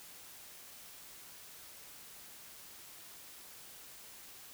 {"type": "silence", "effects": ["white hiss -53 dBFS RMS until 4.53 s"]}